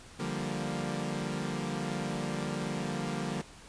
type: chord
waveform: sawtooth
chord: G minor seventh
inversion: second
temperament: equal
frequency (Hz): 146.83 / 174.61 / 196 / 233.1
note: D3 / F3 / G3 / Bb3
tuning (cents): 0 / 0 / 0 / 0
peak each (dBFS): -34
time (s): 0.19-3.42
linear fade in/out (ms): 10
effects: pink hiss -52 dBFS RMS until 3.68 s + resampled to 22050 Hz